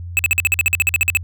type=tone bursts; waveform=square; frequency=2600 Hz; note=E7; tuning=24 cents flat; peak=-12 dBFS; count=15; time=0.17-1.171 s; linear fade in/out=0 ms; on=21 ms; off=49 ms; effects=added 87 Hz sine -27 dBFS peak until 1.23 s